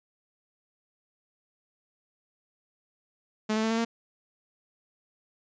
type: tone with pitch steps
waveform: sawtooth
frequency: 215.5 / 219.1 / 222.8 / 226.6 / 230.4 Hz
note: A3 / A3 / A3 / A#3 / A#3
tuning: -36 / -7 / +22 / -49 / -20 cents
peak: -21 dBFS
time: 3.49-3.85 s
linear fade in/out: 10 ms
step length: 72 ms
effects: resampled to 16000 Hz